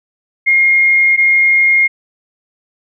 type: tone pair in turn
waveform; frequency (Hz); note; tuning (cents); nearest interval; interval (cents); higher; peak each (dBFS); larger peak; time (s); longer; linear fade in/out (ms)
sine; 2136 / 2136; C7 / C7; +35 / +35; unison; 0; neither; -7; neither; 0.46-1.17 / 1.17-1.88; neither; 20
effects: none